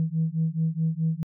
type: beating tone pair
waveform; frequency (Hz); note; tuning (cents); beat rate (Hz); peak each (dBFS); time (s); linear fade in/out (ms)
sine; 159.1 / 163.8; D#3 / E3; +39 / -11; 4.7; -25; 0-1.23; 0
effects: tanh soft clip ceiling -16 dBFS